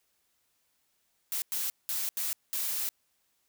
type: noise bursts at uneven times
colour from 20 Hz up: blue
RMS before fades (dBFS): -32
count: 5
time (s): 1.32-1.42 / 1.52-1.7 / 1.89-2.09 / 2.17-2.33 / 2.53-2.89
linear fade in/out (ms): 0
effects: white hiss -74 dBFS RMS until 3.48 s